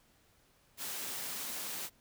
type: high-pass noise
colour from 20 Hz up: white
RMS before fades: -40 dBFS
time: 0.77-1.9 s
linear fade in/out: 50 ms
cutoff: 130 Hz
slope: 24 dB/octave
effects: pink hiss -68 dBFS RMS until 2 s